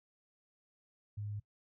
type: tone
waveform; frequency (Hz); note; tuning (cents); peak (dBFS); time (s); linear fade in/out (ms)
sine; 103.83; G#2; 0; -38; 1.17-1.4; 10
effects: noise-tail reverb RT60 0.1 s tail -20 dB re dry